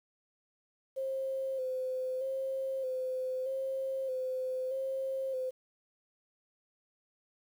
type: tone with vibrato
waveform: sine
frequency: 523.3 Hz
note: C5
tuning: in tune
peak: -32 dBFS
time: 0.96-5.51 s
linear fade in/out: 20 ms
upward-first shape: square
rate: 0.8 Hz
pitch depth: 30 cents each way
effects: 10-bit